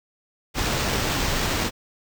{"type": "noise with sample-and-hold", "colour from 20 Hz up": "pink", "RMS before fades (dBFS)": -24, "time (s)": [0.54, 1.71], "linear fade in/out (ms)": 50, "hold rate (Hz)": 11025, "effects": []}